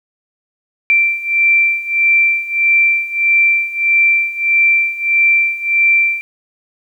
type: beating tone pair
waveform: sine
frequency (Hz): 2349 / 2350.6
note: D7 / D7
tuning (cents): 0 / +1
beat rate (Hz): 1.6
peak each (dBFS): -15 / -12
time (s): 0.9-6.21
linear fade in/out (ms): 0
effects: 8-bit